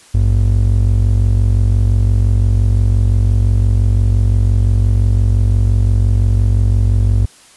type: ring-modulated tone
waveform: triangle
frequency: 77.78 Hz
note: D#2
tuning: in tune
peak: -4 dBFS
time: 0.14-7.26 s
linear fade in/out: 10 ms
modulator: 22.9 Hz
effects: white hiss -44 dBFS RMS until 7.56 s + resampled to 24000 Hz